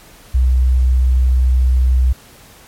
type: tone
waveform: sine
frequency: 63.4 Hz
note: B1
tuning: 46 cents sharp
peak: -9 dBFS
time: 0.34-2.13 s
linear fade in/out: 10 ms
effects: pink hiss -43 dBFS RMS until 2.67 s + MP3 64 kbps